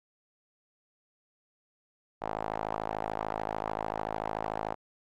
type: tone with band-pass filter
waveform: sawtooth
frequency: 53.5 Hz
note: A1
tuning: 48 cents flat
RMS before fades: -35 dBFS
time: 2.21-4.75 s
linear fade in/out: 20 ms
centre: 800 Hz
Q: 2.5
effects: AAC 48 kbps